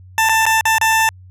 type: tone with dropouts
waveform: 20% pulse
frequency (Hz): 888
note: A5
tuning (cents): +16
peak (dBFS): -7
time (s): 0.18-1.09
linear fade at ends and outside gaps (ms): 1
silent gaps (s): 0.289-0.294 / 0.455-0.464 / 0.61-0.654 / 0.783-0.813
effects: added 92 Hz sine -38 dBFS peak until 1.3 s + resampled to 32000 Hz